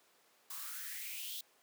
blue noise with high-pass filter sweep, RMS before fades -44 dBFS, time 0.5-1.41 s, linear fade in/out 5 ms, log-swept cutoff 1000 to 3600 Hz, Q 5.5, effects pink hiss -68 dBFS RMS until 1.62 s + high-pass 400 Hz 12 dB/octave

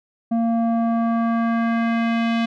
square tone with low-pass filter sweep, 230.2 Hz, A#3, 22 cents flat, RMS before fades -20 dBFS, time 0.31-2.46 s, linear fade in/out 10 ms, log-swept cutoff 570 to 3200 Hz, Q 1.6, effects none

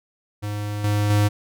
square tone with level steps, 103.83 Hz, G#2, in tune, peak -26 / -19 / -16 dBFS, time 0.42-1.29 s, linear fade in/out 20 ms, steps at 0.84 / 1.1 s, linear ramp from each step 2 ms, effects none

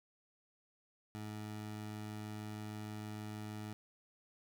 20% pulse tone, 106.4 Hz, G#2, 42 cents sharp, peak -38 dBFS, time 1.15-3.73 s, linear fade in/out 0 ms, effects none

